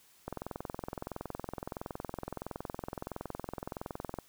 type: click train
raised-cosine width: 1 ms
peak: -23 dBFS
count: 85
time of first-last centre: 0.28-4.187 s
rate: 21.5 Hz
effects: white hiss -63 dBFS RMS until 4.28 s